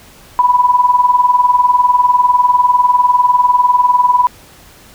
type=tone with tremolo; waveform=sine; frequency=987.8 Hz; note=B5; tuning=in tune; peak=-4 dBFS; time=0.39-4.27 s; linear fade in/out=0 ms; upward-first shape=sine; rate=20 Hz; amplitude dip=75%; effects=pink hiss -41 dBFS RMS until 4.94 s